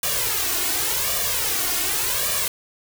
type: noise with flanger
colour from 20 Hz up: white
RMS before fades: -23 dBFS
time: 0.03-2.48 s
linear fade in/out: 2 ms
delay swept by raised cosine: 1.7 to 2.8 ms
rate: 0.88 Hz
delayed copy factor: +0.85
effects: none